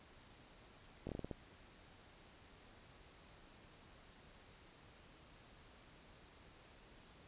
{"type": "slowing click train", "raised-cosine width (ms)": 2, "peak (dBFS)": -30, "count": 7, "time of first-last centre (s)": [1.07, 1.312], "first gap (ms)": 21, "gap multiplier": 1.26, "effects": ["pink hiss -62 dBFS RMS until 7.27 s", "resampled to 8000 Hz"]}